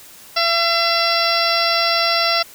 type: harmonic tone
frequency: 676 Hz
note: E5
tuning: 43 cents sharp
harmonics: 1 / 2 / 3 / 4 / 5 / 6 / 7 / 8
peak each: -21 / -21 / -24 / -25 / -27 / -25 / -22 / -23 dBFS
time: 0.36-2.43 s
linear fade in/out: 10 ms
effects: white hiss -42 dBFS RMS until 2.54 s